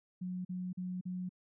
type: tone bursts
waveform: sine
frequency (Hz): 182.1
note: F#3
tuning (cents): -27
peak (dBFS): -36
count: 4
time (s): 0.21-1.293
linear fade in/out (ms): 10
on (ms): 240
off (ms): 41
effects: none